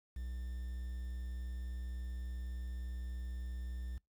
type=tone with quantisation; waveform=triangle; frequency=61.74 Hz; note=B1; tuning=in tune; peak=-37 dBFS; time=0.16-3.98 s; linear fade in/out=5 ms; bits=10; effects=noise-tail reverb RT60 0.2 s tail -26 dB re dry